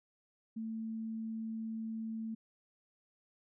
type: tone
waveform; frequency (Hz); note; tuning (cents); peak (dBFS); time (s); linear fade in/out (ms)
sine; 222.9; A3; +23; -37; 0.56-2.35; 10
effects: none